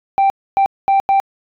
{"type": "tone bursts at uneven times", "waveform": "sine", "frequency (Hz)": 784, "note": "G5", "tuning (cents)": 0, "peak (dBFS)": -7, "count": 4, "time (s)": [[0.18, 0.3], [0.57, 0.66], [0.88, 1], [1.09, 1.2]], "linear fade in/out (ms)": 0, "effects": ["tanh soft clip ceiling -9 dBFS"]}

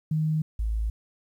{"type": "tone pair in turn", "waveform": "sine", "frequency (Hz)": [156, 54.49], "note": ["D#3", "A1"], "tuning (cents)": [5, -16], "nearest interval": "octave + tritone", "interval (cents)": 1821, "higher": "first", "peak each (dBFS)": [-22, -24], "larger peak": "first", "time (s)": [[0.11, 0.42], [0.59, 0.9]], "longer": "neither", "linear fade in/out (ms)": 5, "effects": ["10-bit"]}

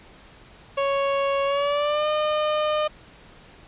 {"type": "tone with pitch glide", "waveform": "30% pulse", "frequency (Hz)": [554.4, 608.1], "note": ["C#5", "D#5"], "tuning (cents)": [0, -40], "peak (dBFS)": -18, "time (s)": [0.77, 2.88], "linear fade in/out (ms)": 10, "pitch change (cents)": 160, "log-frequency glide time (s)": [1.45, 2.08], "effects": ["pink hiss -49 dBFS RMS until 3.67 s", "resampled to 8000 Hz"]}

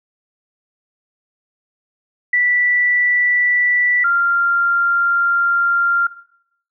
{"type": "tone pair in turn", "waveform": "sine", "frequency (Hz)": [1965, 1389.5], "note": ["B6", "F6"], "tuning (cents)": [-9, -9], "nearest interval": "tritone", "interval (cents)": 600, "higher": "first", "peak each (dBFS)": -12, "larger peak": "neither", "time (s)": [[2.33, 4.04], [4.04, 6.07]], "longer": "second", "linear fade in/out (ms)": 5, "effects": ["noise-tail reverb RT60 0.7 s tail -17 dB re dry"]}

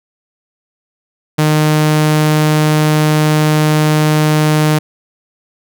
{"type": "tone", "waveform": "sawtooth", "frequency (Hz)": 153.2, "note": "D#3", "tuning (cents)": -27, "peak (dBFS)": -5, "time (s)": [1.38, 4.79], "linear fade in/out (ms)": 10, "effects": []}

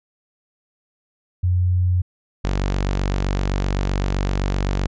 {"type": "tone pair in turn", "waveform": ["sine", "sawtooth"], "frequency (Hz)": [90.2, 47.78], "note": ["F#2", "G1"], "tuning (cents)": [-44, -44], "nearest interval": "major seventh", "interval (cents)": 1100, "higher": "first", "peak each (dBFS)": -15, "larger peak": "neither", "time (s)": [[1.43, 2.02], [2.44, 4.87]], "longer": "second", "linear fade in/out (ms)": 10, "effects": ["resampled to 16000 Hz"]}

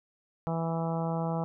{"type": "harmonic tone", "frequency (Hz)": 164.81, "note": "E3", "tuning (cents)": 0, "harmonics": [1, 2, 3, 4, 5, 6, 7, 8], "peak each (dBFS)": [-30, -41, -37, -37, -37, -42, -45, -46], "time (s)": [0.47, 1.44], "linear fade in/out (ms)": 0, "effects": []}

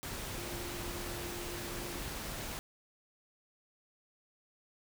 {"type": "tone in noise", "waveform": "sine", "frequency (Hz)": 349.2, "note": "F4", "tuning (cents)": 0, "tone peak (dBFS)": -45, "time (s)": [0.38, 1.99], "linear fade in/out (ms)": 0, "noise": "pink", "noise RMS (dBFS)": -41, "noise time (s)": [0.03, 2.59], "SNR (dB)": -7, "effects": []}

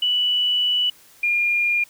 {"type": "tone pair in turn", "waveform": "sine", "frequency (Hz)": [2960, 2413], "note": ["F#7", "D7"], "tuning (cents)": [0, 46], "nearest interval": "major third", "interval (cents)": 354, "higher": "first", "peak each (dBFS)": -17, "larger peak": "neither", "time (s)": [[0.02, 0.9], [1.23, 1.84]], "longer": "first", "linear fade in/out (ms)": 5, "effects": ["white hiss -51 dBFS RMS until 1.89 s"]}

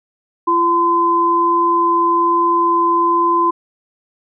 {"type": "tone pair together", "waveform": "sine", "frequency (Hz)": [341.4, 1023], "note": ["F4", "C6"], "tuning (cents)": [-39, -39], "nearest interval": "octave + perfect fifth", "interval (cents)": 1900, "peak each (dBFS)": [-18, -12], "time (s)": [0.47, 3.51], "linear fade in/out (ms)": 10, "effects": []}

